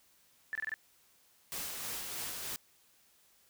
sine tone bursts, 1757 Hz, A6, 3 cents flat, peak -33 dBFS, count 5, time 0.53-0.74 s, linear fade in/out 0 ms, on 22 ms, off 25 ms
white noise with tremolo, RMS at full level -39 dBFS, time 1.52-2.56 s, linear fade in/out 0 ms, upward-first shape sine, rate 3.2 Hz, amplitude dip 30%
effects white hiss -67 dBFS RMS until 3.49 s

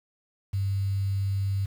sine tone with quantisation, 98 Hz, G2, in tune, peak -24 dBFS, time 0.53-1.66 s, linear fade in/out 10 ms, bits 8, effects none

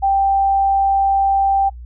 sine tone, 785 Hz, G5, 2 cents sharp, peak -12 dBFS, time 0.02-1.7 s, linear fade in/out 20 ms, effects noise-tail reverb RT60 0.1 s tail -25 dB re dry + added 60 Hz sine -31 dBFS peak until 1.85 s

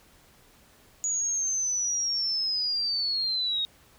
sine linear sweep, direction down, 6820 to 3730 Hz, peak -25 dBFS, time 1.04-3.65 s, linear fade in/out 0 ms, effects pink hiss -58 dBFS RMS until 3.98 s

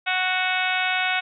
harmonic tone, 369.6 Hz, F#4, 2 cents flat, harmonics 2 / 3 / 4 / 5 / 6 / 7 / 8 / 9 / 10, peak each -27 / -35 / -26 / -33 / -27 / -28 / -34 / -35 / -33 dBFS, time 0.06-1.21 s, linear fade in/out 20 ms, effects none

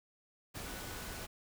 sine tone in noise, 1480 Hz, F#6, in tune, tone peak -54 dBFS, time 0.64-1.24 s, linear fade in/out 20 ms, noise pink, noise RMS -44 dBFS, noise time 0.54-1.27 s, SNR -13 dB, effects none

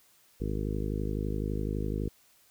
harmonic tone, 51.91 Hz, G#1, in tune, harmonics 1 / 2 / 3 / 4 / 5 / 6 / 7 / 8 / 9, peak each -33 / -36 / -38 / -39 / -40 / -41 / -41 / -42 / -43 dBFS, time 0.4-2.09 s, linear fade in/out 10 ms, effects white hiss -63 dBFS RMS until 2.5 s

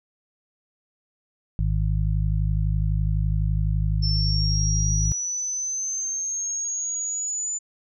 harmonic tone, 51.91 Hz, G#1, in tune, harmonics 1 / 2 / 3, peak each -22 / -25 / -27 dBFS, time 1.59-5.12 s, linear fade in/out 0 ms
sine linear sweep, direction up, 5350 to 7040 Hz, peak -25 dBFS, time 4.02-7.59 s, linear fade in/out 20 ms
effects none

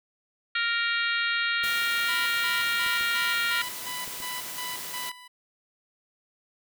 harmonic tone, 466.2 Hz, A#4, in tune, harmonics 3 / 4 / 5 / 6 / 7 / 8 / 9, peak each -28 / -30 / -32 / -34 / -35 / -36 / -37 dBFS, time 0.55-3.62 s, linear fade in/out 5 ms
white high-pass noise, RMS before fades -37 dBFS, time 1.63-5.1 s, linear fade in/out 10 ms, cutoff 100 Hz, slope 48 dB/octave
clicks, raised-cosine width 2 ms, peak -32 dBFS, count 5, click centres 1.638 / 2.864 / 3.01 / 4.078 / 4.203 s
15% pulse tone with tremolo, 993 Hz, B5, 9 cents sharp, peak -27 dBFS, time 2.08-5.28 s, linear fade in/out 10 ms, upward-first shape square, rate 2.8 Hz, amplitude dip 75%
effects none

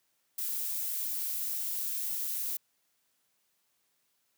violet noise, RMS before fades -34 dBFS, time 0.38-2.57 s, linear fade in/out 5 ms, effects white hiss -75 dBFS RMS until 4.37 s + high-pass 100 Hz 12 dB/octave

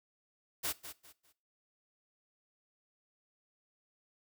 white noise with echo, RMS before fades -35 dBFS, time 0.63-0.73 s, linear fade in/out 20 ms, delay 200 ms, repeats 3, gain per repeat -11 dB, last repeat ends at 1.33 s, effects noise-tail reverb RT60 0.4 s tail -20 dB re dry

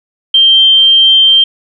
sine tone, 3149 Hz, G7, 7 cents sharp, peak -3 dBFS, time 0.34-1.44 s, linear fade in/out 5 ms, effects none

